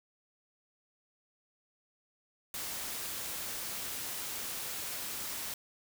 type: noise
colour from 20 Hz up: white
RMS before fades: -39 dBFS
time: 2.54-5.54 s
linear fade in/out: 2 ms
effects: none